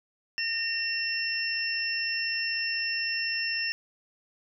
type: tone cluster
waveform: sine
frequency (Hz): 1831 / 2726 / 5370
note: A#6 / F7 / E8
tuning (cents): -32 / -43 / +31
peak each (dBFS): -33 / -31 / -31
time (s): 0.38-3.72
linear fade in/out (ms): 0
effects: none